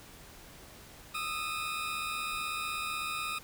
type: tone pair together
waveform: 20% pulse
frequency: 1234 / 1310.1 Hz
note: D#6 / E6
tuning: -15 / -11 cents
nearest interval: minor second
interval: 104 cents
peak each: -30 / -34 dBFS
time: 1.14-3.39 s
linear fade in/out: 10 ms
effects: pink hiss -52 dBFS RMS until 3.43 s